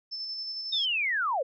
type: tone with tremolo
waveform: sine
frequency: 5280 Hz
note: E8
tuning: 2 cents sharp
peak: -32 dBFS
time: 0.11-0.86 s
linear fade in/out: 20 ms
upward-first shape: square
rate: 11 Hz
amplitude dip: 25%
type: linear sweep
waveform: sine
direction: down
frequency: 3729 to 474.9 Hz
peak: -25 dBFS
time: 0.72-1.43 s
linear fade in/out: 10 ms
effects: none